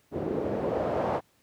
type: noise with low-pass filter sweep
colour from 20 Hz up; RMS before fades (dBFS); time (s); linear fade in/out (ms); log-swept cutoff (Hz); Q
white; -29; 0.11-1.21; 50; 360 to 740; 2
effects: pink hiss -66 dBFS RMS until 1.42 s + high-pass 80 Hz 12 dB/octave